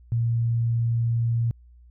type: tone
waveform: sine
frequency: 116.54 Hz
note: A#2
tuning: in tune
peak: -20 dBFS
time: 0.12-1.51 s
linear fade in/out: 0 ms
effects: added 60 Hz sine -48 dBFS peak until 1.9 s